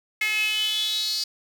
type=tone with high-pass filter sweep; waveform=sawtooth; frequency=428.5 Hz; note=A4; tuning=46 cents flat; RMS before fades=-25 dBFS; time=0.21-1.24 s; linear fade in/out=5 ms; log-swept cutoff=2200 to 4700 Hz; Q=9; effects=none